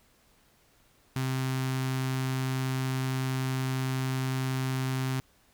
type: tone with notch filter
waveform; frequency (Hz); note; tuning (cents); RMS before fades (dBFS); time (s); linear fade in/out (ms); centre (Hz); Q
sawtooth; 130.81; C3; 0; -30; 1.16-5.2; 0; 540; 1.2
effects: pink hiss -64 dBFS RMS until 5.53 s